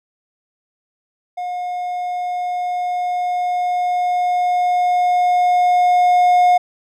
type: tone with level ramp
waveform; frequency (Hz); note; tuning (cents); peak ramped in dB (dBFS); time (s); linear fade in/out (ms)
triangle; 718; F5; +48; -20 to -7; 1.37-6.58; 10
effects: none